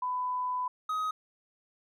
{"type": "tone pair in turn", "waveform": ["sine", "triangle"], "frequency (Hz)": [1000, 1259.9], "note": ["B5", "D#6"], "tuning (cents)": [21, 21], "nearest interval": "major third", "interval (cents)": 400, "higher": "second", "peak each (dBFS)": [-29, -27], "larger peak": "second", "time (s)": [[0.02, 0.68], [0.89, 1.11]], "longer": "first", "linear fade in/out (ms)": 5, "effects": []}